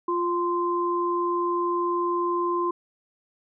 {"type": "tone pair together", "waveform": "sine", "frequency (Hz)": [349.2, 1040.1], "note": ["F4", "C6"], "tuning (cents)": [0, -11], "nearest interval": "octave + perfect fifth", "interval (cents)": 1889, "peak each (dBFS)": -25, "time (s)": [0.08, 2.71], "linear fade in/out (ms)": 5, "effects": []}